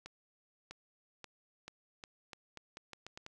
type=accelerating click train; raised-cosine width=0.2 ms; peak=-29 dBFS; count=12; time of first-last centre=0.06-3.264 s; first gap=650 ms; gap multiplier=0.82; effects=none